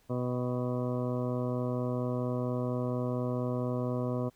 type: harmonic tone with a mistuned harmonic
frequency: 124.3 Hz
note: B2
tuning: 12 cents sharp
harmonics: 1 / 2 / 3 / 4 / 5 / 6 / 8 / 9 / 10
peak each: -33 / -34 / -39 / -37 / -39 / -51 / -46 / -47 / -52 dBFS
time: 0.09-4.3 s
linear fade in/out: 20 ms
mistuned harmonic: 6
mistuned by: +38 cents
effects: pink hiss -67 dBFS RMS until 4.35 s